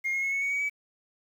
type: tone with pitch steps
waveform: sine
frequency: 2132 / 2157 / 2182 / 2207 / 2233 / 2259 / 2285 Hz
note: C7 / C#7 / C#7 / C#7 / C#7 / C#7 / D7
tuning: +32 / -48 / -28 / -8 / +12 / +32 / -48 cents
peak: -24 dBFS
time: 0.04-0.698 s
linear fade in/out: 20 ms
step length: 94 ms
effects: tanh soft clip ceiling -24 dBFS + 9-bit